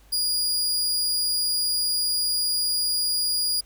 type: tone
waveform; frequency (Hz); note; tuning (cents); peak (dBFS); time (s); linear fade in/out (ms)
sawtooth; 4865; D#8; -40; -19; 0.12-3.61; 10
effects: added 50 Hz sine -51 dBFS peak until 3.65 s + pink hiss -58 dBFS RMS until 3.65 s